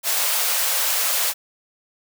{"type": "high-pass noise", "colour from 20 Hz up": "white", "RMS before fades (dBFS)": -21, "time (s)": [0.03, 1.34], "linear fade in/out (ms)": 50, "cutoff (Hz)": 490, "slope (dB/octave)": 48, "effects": []}